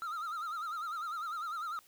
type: tone with vibrato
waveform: triangle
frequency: 1300 Hz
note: E6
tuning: 24 cents flat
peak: -34 dBFS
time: 0.02-1.79 s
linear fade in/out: 0 ms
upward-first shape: sine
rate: 10 Hz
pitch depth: 120 cents each way
effects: white hiss -63 dBFS RMS until 1.87 s